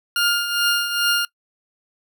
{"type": "tone with tremolo", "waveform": "20% pulse", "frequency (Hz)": 1410, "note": "F6", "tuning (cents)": 16, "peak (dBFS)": -10, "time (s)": [0.16, 1.25], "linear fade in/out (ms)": 2, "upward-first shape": "triangle", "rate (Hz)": 2.4, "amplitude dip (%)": 65, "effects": ["noise-tail reverb RT60 0.1 s tail -22 dB re dry"]}